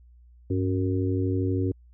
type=harmonic tone with a mistuned harmonic; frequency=92.5 Hz; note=F#2; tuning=in tune; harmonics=1 / 3 / 4 / 5; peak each=-25 / -28 / -30 / -35 dBFS; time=0.5-1.72 s; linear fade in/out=5 ms; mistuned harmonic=1; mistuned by=+110 cents; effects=added 60 Hz sine -50 dBFS peak until 1.93 s